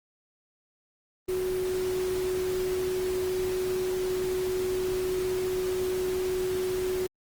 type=tone in noise; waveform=sine; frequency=370 Hz; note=F#4; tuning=in tune; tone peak=-26 dBFS; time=1.28-7.07 s; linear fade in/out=10 ms; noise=pink; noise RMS=-39 dBFS; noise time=1.28-7.07 s; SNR=+10 dB; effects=Opus 24 kbps